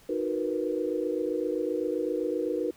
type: chord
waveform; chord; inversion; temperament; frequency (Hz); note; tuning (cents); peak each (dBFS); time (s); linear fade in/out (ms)
sine; B major seventh; first; equal with one note detuned; 311.1 / 366.2 / 466.2 / 493.9; D#4 / F#4 / A#4 / B4; 0 / -18 / 0 / 0; -32; 0.09-2.71; 5
effects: pink hiss -57 dBFS RMS until 2.76 s